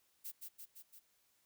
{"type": "noise with echo", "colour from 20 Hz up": "violet", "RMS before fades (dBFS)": -45, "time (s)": [0.24, 0.32], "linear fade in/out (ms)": 20, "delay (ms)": 170, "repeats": 4, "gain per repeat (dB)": -3, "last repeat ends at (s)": 1, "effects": ["white hiss -75 dBFS RMS until 1.45 s"]}